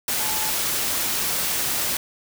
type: tone in noise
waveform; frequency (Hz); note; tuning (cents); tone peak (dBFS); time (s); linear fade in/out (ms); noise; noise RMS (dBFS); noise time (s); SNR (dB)
sine; 865; A5; -30; -33; 0.2-0.5; 2; white; -24; 0.08-1.97; -12
effects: none